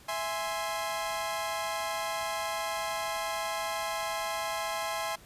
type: chord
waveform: sawtooth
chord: E augmented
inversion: none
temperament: equal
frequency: 659.3 / 830.6 / 1046.5 Hz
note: E5 / G#5 / B#5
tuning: 0 / 0 / 0 cents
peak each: -32 dBFS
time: 0.08-5.16 s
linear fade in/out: 10 ms
effects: pink hiss -55 dBFS RMS until 5.25 s + resampled to 32000 Hz

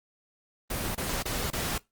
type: noise bursts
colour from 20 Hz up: pink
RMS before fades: -31 dBFS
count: 4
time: 0.7-1.781 s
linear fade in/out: 5 ms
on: 250 ms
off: 27 ms
effects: noise-tail reverb RT60 0.2 s tail -22 dB re dry + Opus 24 kbps

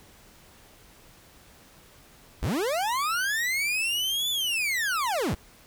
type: linear two-way sweep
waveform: 40% pulse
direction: up then down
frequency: 32.57 to 3520 to 32.57 Hz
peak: -24 dBFS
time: 2.42-5.35 s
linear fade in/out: 10 ms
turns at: 4.3 s
effects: pink hiss -54 dBFS RMS until 5.66 s

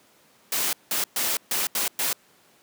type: noise bursts at uneven times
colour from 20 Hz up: white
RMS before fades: -25 dBFS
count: 6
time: 0.52-0.73 / 0.91-1.04 / 1.16-1.37 / 1.51-1.67 / 1.75-1.88 / 1.99-2.13 s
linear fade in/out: 2 ms
effects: pink hiss -58 dBFS RMS until 2.62 s + high-pass 200 Hz 12 dB/octave

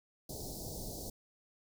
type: band-stop noise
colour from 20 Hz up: pink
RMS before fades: -43 dBFS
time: 0.29-1.1 s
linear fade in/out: 5 ms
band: 760 to 4300 Hz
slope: 48 dB/octave
effects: none

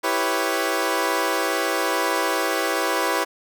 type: chord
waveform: 15% pulse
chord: C# half-diminished seventh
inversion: first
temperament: equal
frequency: 329.6 / 392 / 493.9 / 554.4 Hz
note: E4 / G4 / B4 / C#5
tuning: 0 / 0 / 0 / 0 cents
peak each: -20 dBFS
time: 0.03-3.25 s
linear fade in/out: 20 ms
effects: none

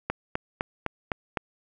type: click train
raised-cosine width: 0.5 ms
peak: -11 dBFS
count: 6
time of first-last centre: 0.1-1.372 s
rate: 3.93 Hz
effects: none

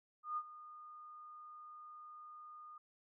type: tone with ADSR envelope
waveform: sine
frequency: 1223 Hz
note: D#6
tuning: 30 cents flat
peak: -35 dBFS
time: 0.23-2.78 s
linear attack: 140 ms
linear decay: 55 ms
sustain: -16 dB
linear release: 4 ms
effects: none

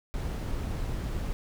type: noise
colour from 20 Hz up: brown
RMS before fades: -32 dBFS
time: 0.14-1.33 s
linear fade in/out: 0 ms
effects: none

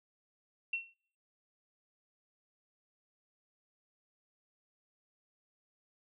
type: tone with exponential decay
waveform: sine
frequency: 2718 Hz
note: F7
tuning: 48 cents flat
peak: -29 dBFS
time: 0.73-0.94 s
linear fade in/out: 5 ms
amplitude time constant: 45 ms
effects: noise-tail reverb RT60 0.5 s tail -23 dB re dry

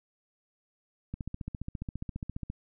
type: click train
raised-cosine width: 5 ms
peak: -23 dBFS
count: 21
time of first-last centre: 1.14-2.501 s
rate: 14.7 Hz
effects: none

